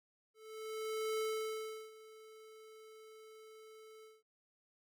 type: tone with ADSR envelope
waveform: square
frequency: 437.4 Hz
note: A4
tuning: 10 cents flat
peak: -35 dBFS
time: 0.34-4.23 s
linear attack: 850 ms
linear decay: 720 ms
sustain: -20 dB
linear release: 190 ms
effects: none